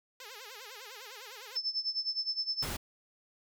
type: tone with vibrato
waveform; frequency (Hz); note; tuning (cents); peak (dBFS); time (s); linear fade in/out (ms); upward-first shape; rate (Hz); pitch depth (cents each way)
5% pulse; 466.2; A#4; 0; -34; 0.2-1.57; 2; sine; 9.9; 230
type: tone with tremolo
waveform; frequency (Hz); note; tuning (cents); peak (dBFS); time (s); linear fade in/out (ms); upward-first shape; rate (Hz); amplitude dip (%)
sine; 5274; E8; 0; -28; 1.55-2.67; 20; sine; 9.7; 85
type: noise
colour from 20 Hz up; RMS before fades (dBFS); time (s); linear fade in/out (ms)
pink; -37; 2.62-2.77; 10
effects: none